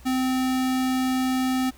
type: tone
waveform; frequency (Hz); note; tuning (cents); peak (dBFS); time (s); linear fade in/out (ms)
square; 258.4; C4; -21; -22; 0.05-1.71; 20
effects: added 62 Hz sine -48 dBFS peak until 1.77 s + pink hiss -53 dBFS RMS until 1.77 s